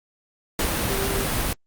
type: tone in noise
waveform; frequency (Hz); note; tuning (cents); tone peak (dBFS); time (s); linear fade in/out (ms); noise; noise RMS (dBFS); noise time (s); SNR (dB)
sine; 392; G4; 0; -28; 0.9-1.24; 2; pink; -24; 0.59-1.53; -7
effects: Opus 48 kbps